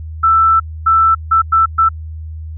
sine tone bursts at uneven times, 1327 Hz, E6, 11 cents sharp, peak -7 dBFS, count 5, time 0.23-0.6 / 0.86-1.15 / 1.31-1.42 / 1.52-1.66 / 1.78-1.89 s, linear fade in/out 10 ms, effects added 79 Hz sine -24 dBFS peak until 2.57 s

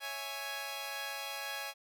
10% pulse chord, C# minor, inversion none, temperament equal, 554.4 / 659.3 / 830.6 Hz, C#5 / E5 / G#5, 0 / 0 / 0 cents, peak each -36 / -38 / -32 dBFS, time 0-1.74 s, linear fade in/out 50 ms, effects none

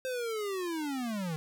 square linear sweep, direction down, 523.3 to 151.5 Hz, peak -33 dBFS, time 0.05-1.36 s, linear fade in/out 0 ms, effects none

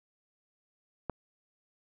click, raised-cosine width 1 ms, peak -19 dBFS, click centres 1.097 s, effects none

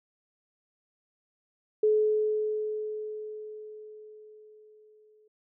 sine tone with exponential decay, 428.1 Hz, A4, 47 cents flat, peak -19 dBFS, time 1.83-5.28 s, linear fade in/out 5 ms, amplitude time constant 750 ms, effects none

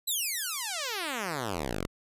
5% pulse exponential sweep, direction down, 4085 to 38.89 Hz, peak -20 dBFS, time 0.07-1.87 s, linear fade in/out 10 ms, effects resampled to 32000 Hz

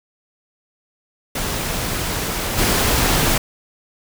pink noise with level steps, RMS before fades -23 / -17 dBFS, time 1.35-3.38 s, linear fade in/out 5 ms, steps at 2.57 s, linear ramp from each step 20 ms, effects none

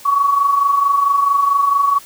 sine tone pair together, 1103.5 / 1128 Hz, C#6 / C#6, -8 / +30 cents, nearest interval unison, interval 38 cents, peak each -20 / -12 dBFS, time 0.05-1.99 s, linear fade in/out 10 ms, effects white hiss -40 dBFS RMS until 2.05 s

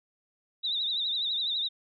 sine tone with vibrato, 3751 Hz, A#7, 10 cents sharp, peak -27 dBFS, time 0.63-1.69 s, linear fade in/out 20 ms, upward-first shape triangle, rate 12 Hz, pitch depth 110 cents each way, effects none

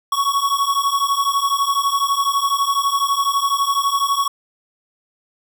square beating tone pair, 1108.7 / 1120.7 Hz, C#6 / C#6, 0 / +19 cents, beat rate 12 Hz, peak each -20 dBFS, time 0.12-4.28 s, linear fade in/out 5 ms, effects none

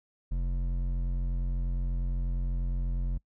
sine tone with hard clipping, 44.21 Hz, F1, 22 cents sharp, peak -29 dBFS, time 0.31-3.18 s, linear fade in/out 10 ms, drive 9 dB, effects noise-tail reverb RT60 0.1 s tail -24 dB re dry

